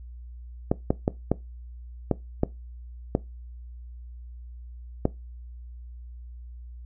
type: clicks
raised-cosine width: 2 ms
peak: -7 dBFS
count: 8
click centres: 0.715 / 0.905 / 1.079 / 1.316 / 2.113 / 2.434 / 3.151 / 5.054 s
effects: noise-tail reverb RT60 0.2 s tail -19 dB re dry + added 60 Hz sine -39 dBFS peak until 6.85 s